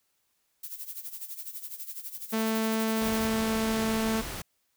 violet noise with tremolo, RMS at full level -37 dBFS, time 0.63-3.28 s, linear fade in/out 5 ms, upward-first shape sine, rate 12 Hz, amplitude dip 75%
sawtooth tone, 221.7 Hz, A3, 13 cents sharp, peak -22 dBFS, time 2.32-4.22 s, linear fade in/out 20 ms
pink noise, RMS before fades -37 dBFS, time 3.01-4.42 s, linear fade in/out 5 ms
effects white hiss -74 dBFS RMS until 4.76 s

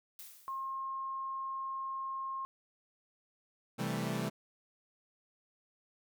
blue noise with exponential decay, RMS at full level -47 dBFS, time 0.19-0.88 s, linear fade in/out 1 ms, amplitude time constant 150 ms
sine tone, 1070 Hz, C6, 38 cents sharp, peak -36 dBFS, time 0.48-2.45 s, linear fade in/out 0 ms
sawtooth chord, A minor seventh, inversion first, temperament equal, 130.81 / 164.81 / 196 / 220 Hz, C3 / E3 / G3 / A3, 0 / 0 / 0 / 0 cents, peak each -35 dBFS, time 3.78-4.3 s, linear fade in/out 20 ms
effects none

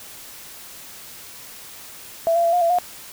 sine tone with pitch steps, 665 / 683 / 676 / 710 / 675 / 715 Hz, E5 / F5 / E5 / F5 / E5 / F5, +15 / -39 / +43 / +28 / +41 / +41 cents, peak -15 dBFS, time 2.27-2.786 s, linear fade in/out 0 ms, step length 86 ms, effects white hiss -40 dBFS RMS until 3.12 s

